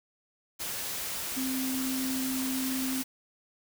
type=tone in noise; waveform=sine; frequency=261.6 Hz; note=C4; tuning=in tune; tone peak=-30 dBFS; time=1.36-3.03 s; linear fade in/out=20 ms; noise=white; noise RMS=-35 dBFS; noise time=0.59-3.04 s; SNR=+2 dB; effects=none